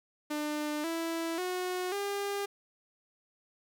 sawtooth tone with pitch steps, 299.5 / 330.4 / 364.5 / 402.1 Hz, D4 / E4 / F#4 / G4, +34 / +4 / -26 / +44 cents, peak -28 dBFS, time 0.3-2.46 s, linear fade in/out 10 ms, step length 540 ms, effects 11-bit

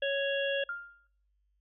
harmonic tone, 554.4 Hz, C#5, in tune, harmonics 1 / 3 / 5 / 6, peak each -30 / -35 / -37 / -38 dBFS, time 0.02-0.64 s, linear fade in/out 5 ms
sine tone with exponential decay, 1400 Hz, F6, 4 cents sharp, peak -31 dBFS, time 0.69-1.07 s, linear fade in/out 2 ms, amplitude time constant 81 ms
effects noise-tail reverb RT60 0.7 s tail -25 dB re dry + added 50 Hz sine -70 dBFS peak until 1.6 s

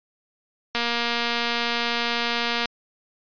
click train, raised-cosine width 0.2 ms, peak -7 dBFS, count 451, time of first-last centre 0.75-2.657 s, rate 236 Hz, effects resampled to 11025 Hz

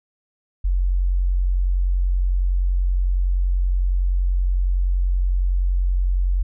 sine tone, 45.33 Hz, F#1, 35 cents flat, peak -16 dBFS, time 0.64-6.43 s, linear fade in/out 10 ms, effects none

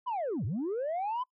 sine linear two-way sweep, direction down then up, 1035 to 89.2 to 1035 Hz, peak -28 dBFS, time 0.06-1.24 s, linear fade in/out 20 ms, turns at 0.45 s, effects noise-tail reverb RT60 0.1 s tail -23 dB re dry + tanh soft clip ceiling -28 dBFS

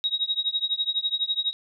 sine tone with tremolo, 3797 Hz, A#7, 31 cents sharp, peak -19 dBFS, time 0.04-1.53 s, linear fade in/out 0 ms, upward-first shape triangle, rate 12 Hz, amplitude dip 100%, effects none

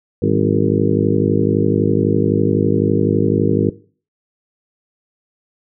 harmonic tone with a mistuned harmonic, 51.91 Hz, G#1, in tune, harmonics 2 / 3 / 4 / 5 / 6 / 7 / 8 / 9, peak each -21 / -21 / -21 / -21 / -21 / -21 / -21 / -21 dBFS, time 0.22-3.7 s, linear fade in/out 5 ms, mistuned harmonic 4, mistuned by -89 cents, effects noise-tail reverb RT60 0.4 s tail -18 dB re dry

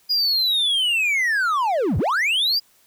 triangle linear two-way sweep, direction down then up, 4932 to 68 to 4932 Hz, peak -16 dBFS, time 0.09-2.6 s, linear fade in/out 20 ms, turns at 1.98 s, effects white hiss -58 dBFS RMS until 2.86 s

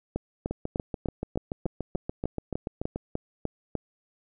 two click trains, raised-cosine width 2 ms, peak -15 / -17 dBFS, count 13 / 18, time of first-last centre 0.16-3.753 / 0.51-2.96 s, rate 3.34 / 6.94 Hz, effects none

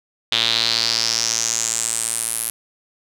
sawtooth tone with band-pass filter sweep, 114.6 Hz, A#2, 29 cents flat, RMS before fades -21 dBFS, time 0.32-2.5 s, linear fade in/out 0 ms, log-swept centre 3500 to 11000 Hz, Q 5, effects none

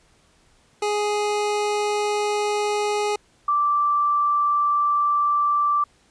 25% pulse / sine tone pair in turn, 416.3 / 1170.4 Hz, G#4 / D6, +4 / -6 cents, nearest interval octave + tritone, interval 1790 cents, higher second, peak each -17 dBFS, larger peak neither, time 0.82-3.16 / 3.48-5.84 s, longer second, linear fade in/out 5 ms, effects pink hiss -59 dBFS RMS until 6.1 s + resampled to 22050 Hz

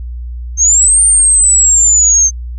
sine linear two-way sweep, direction up then down, 6272 to 8930 to 6272 Hz, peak -5 dBFS, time 0.57-2.31 s, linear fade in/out 50 ms, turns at 1.02 s, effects added 60 Hz sine -20 dBFS peak until 2.58 s

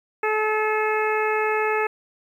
harmonic tone, 431 Hz, A4, 36 cents flat, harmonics 1 / 2 / 3 / 4 / 5 / 6, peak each -23 / -26 / -28 / -29 / -30 / -31 dBFS, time 0.23-1.87 s, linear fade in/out 5 ms, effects 9-bit

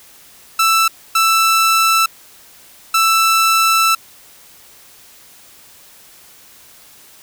sawtooth tone bursts at uneven times, 1325 Hz, E6, 9 cents sharp, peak -7 dBFS, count 3, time 0.59-0.88 / 1.15-2.06 / 2.94-3.95 s, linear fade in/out 5 ms, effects white hiss -44 dBFS RMS until 7.22 s

